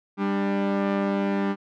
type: tone pair together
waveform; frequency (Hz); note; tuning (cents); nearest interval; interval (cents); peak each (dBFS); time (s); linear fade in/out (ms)
sawtooth; 198.29 / 297.1; G3 / D4; +20 / +20; perfect fifth; 700; -19 / -25; 0.17-1.56; 50
effects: low-pass 2000 Hz 12 dB/octave